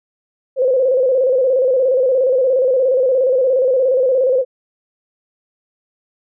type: tone with vibrato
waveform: sine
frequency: 517 Hz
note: C5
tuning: 21 cents flat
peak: -11 dBFS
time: 0.56-4.45 s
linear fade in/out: 50 ms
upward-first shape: square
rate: 17 Hz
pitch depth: 64 cents each way
effects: none